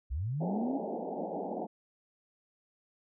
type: linear sweep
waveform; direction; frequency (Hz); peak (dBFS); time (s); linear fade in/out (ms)
sine; up; 55 to 287.6; -31; 0.1-0.79; 20
type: band-pass noise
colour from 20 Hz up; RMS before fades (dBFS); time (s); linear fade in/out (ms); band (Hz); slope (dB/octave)
white; -37; 0.4-1.67; 20; 170 to 840; 96
effects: none